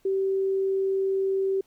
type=tone; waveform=sine; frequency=386.2 Hz; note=G4; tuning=26 cents flat; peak=-22 dBFS; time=0.05-1.61 s; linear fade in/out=5 ms; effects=pink hiss -65 dBFS RMS until 1.66 s